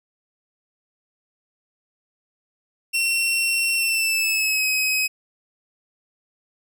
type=tone with pitch glide; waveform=sawtooth; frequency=2719 to 2537 Hz; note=F7 to D#7; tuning=-47 to +33 cents; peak=-16 dBFS; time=2.93-5.08 s; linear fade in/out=20 ms; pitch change=-120 cents; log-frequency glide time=3.75-4.68 s; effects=none